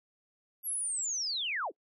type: linear sweep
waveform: sine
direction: down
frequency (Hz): 11660 to 233.1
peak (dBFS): -31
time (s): 0.63-1.72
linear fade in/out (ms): 50
effects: noise-tail reverb RT60 0.1 s tail -25 dB re dry